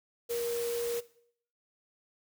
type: tone in noise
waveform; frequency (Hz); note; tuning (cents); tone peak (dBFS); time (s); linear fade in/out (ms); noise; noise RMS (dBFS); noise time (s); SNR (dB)
sine; 472.1; A#4; +22; -30; 0.29-1.01; 20; white; -41; 0.29-1.01; +8
effects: noise-tail reverb RT60 0.6 s tail -18 dB re dry